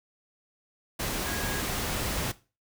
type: tone in noise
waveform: sine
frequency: 1646 Hz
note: G#6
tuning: 16 cents flat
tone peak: -37 dBFS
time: 1.26-1.61 s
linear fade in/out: 10 ms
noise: pink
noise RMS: -31 dBFS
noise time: 0.99-2.32 s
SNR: -9 dB
effects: noise-tail reverb RT60 0.3 s tail -17 dB re dry